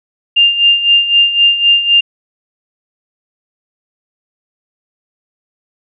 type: tone with tremolo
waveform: sine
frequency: 2800 Hz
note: F7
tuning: 4 cents sharp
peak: -4 dBFS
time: 0.36-2.01 s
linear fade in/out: 10 ms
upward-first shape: sine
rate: 3.9 Hz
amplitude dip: 70%
effects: none